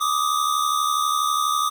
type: tone pair together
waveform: square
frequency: 1172.3 / 1244.5 Hz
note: D6 / D#6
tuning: -3 / 0 cents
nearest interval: minor second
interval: 103 cents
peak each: -23 dBFS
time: 0-1.7 s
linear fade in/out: 20 ms
effects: 8-bit